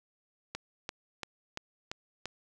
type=click train; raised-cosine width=0.2 ms; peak=-19 dBFS; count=6; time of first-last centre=0.55-2.256 s; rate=2.93 Hz; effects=none